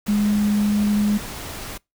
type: tone in noise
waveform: sine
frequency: 207.5 Hz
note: G#3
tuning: 1 cent flat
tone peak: -16 dBFS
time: 0.08-1.18 s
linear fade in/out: 10 ms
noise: pink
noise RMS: -33 dBFS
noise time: 0.06-1.78 s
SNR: +14 dB
effects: noise-tail reverb RT60 0.2 s tail -25 dB re dry